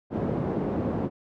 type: band-pass noise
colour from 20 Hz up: pink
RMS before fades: -28 dBFS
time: 0.1-1.1 s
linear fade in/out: 50 ms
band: 140 to 520 Hz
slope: 12 dB/octave
effects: none